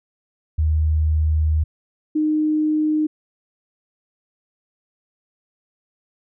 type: tone pair in turn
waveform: sine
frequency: 77.78 / 307.1 Hz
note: D#2 / D#4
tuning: 0 / -23 cents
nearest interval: 2 octaves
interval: 2377 cents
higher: second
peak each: -15 / -16 dBFS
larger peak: first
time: 0.58-1.64 / 2.15-3.07 s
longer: first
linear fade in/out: 10 ms
effects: none